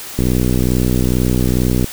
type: click train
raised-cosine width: 3 ms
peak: -3 dBFS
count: 104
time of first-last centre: 0.19-1.843 s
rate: 62.3 Hz
effects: white hiss -30 dBFS RMS until 1.92 s